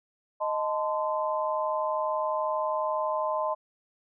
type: chord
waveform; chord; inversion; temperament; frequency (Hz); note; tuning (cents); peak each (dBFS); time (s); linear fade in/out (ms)
sine; A diminished; second; equal with one note detuned; 622.3 / 880 / 1032.1; Eb5 / A5 / C6; 0 / 0 / -24; -29 / -32 / -30; 0.4-3.55; 20
effects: none